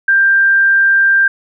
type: tone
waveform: sine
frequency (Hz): 1585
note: G6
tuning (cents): +19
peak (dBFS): -7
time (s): 0.08-1.28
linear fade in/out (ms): 5
effects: none